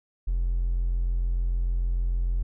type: tone with hard clipping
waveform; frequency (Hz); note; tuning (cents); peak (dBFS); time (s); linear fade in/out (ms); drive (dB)
triangle; 43.35; F1; -12; -22; 0.27-2.43; 10; 2
effects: none